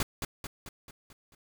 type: noise with echo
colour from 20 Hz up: pink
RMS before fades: -29 dBFS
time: 0-0.03 s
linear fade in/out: 2 ms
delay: 220 ms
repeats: 6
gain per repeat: -5 dB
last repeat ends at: 1.35 s
effects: none